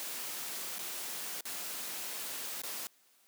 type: noise with dropouts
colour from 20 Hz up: white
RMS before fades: -40 dBFS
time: 0-2.87 s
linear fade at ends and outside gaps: 0 ms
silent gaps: 0.784-0.791 / 1.408-1.454 / 2.618-2.635 s
effects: white hiss -67 dBFS RMS until 3.27 s + high-pass 200 Hz 12 dB/octave